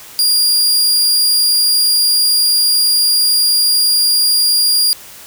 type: tone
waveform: sawtooth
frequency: 4817 Hz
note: D8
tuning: 43 cents sharp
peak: -7 dBFS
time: 0.19-4.93 s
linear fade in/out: 0 ms
effects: white hiss -36 dBFS RMS until 5.26 s